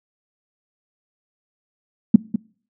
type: tone with echo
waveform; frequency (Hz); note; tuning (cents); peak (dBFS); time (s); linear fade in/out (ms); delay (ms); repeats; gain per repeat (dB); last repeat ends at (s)
sine; 220; A3; 0; -3; 2.14-2.16; 5; 200; 1; -12; 2.36
effects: noise-tail reverb RT60 0.5 s tail -24 dB re dry